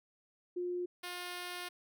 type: tone pair in turn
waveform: sine / 5% pulse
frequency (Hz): 355.9 / 355.9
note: F4 / F4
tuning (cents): +33 / +33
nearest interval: unison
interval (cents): 0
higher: neither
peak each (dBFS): -34 / -29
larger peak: second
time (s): 0.56-0.86 / 1.03-1.69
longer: second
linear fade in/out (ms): 10
effects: none